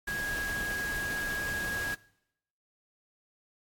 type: tone in noise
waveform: sine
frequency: 1648 Hz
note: G#6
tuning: 14 cents flat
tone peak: -32 dBFS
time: 0.07-1.95 s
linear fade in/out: 10 ms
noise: pink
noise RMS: -39 dBFS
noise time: 0.07-1.95 s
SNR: +4 dB
effects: noise-tail reverb RT60 0.8 s tail -21 dB re dry + AAC 64 kbps